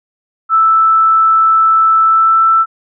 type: tone with pitch glide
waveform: sine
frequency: 1318.5 to 1328.4 Hz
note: E6 to E6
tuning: 0 to +13 cents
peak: -6 dBFS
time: 0.49-2.66 s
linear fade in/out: 50 ms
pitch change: +13 cents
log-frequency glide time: 2.03-2.42 s
effects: none